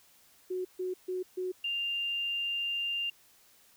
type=tone bursts; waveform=sine; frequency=367.9 Hz; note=F#4; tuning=10 cents flat; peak=-31 dBFS; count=4; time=0.5-1.52 s; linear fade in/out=10 ms; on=150 ms; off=140 ms
type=tone; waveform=sine; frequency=2794 Hz; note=F7; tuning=in tune; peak=-30 dBFS; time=1.64-3.1 s; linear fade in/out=5 ms
effects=white hiss -62 dBFS RMS until 3.76 s